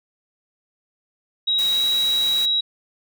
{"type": "tone with pitch glide", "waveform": "sine", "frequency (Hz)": [3831, 3860], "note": ["A#7", "B7"], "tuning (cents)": [47, -40], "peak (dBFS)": -17, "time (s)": [1.47, 2.61], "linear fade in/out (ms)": 10, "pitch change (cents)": 13, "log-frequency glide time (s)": [1.71, 1.83]}
{"type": "noise", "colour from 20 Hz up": "white", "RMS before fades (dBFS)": -33, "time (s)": [1.58, 2.46], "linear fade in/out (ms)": 10}
{"effects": []}